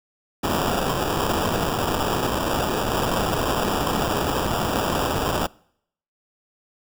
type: noise with sample-and-hold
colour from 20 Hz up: white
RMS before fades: -23 dBFS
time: 0.43-5.47 s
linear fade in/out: 10 ms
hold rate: 2100 Hz
effects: noise-tail reverb RT60 0.7 s tail -25 dB re dry